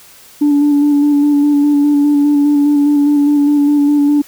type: tone with vibrato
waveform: sine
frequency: 290 Hz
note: D4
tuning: 22 cents flat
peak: -6 dBFS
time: 0.41-4.22 s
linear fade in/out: 10 ms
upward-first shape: square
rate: 4.9 Hz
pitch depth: 18 cents each way
effects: tanh soft clip ceiling -5 dBFS + white hiss -41 dBFS RMS until 4.27 s